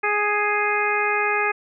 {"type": "harmonic tone with a mistuned harmonic", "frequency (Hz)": 415.3, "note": "G#4", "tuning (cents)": 0, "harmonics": [1, 2, 3, 4, 5, 6], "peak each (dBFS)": [-26, -26, -26, -26, -26, -26], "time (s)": [0.03, 1.52], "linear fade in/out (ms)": 10, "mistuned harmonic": 5, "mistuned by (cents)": 17, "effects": []}